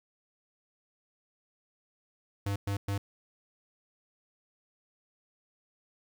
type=tone bursts; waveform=square; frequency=99.9 Hz; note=G2; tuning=33 cents sharp; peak=-30 dBFS; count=3; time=2.46-2.98 s; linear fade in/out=5 ms; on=100 ms; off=110 ms; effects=11-bit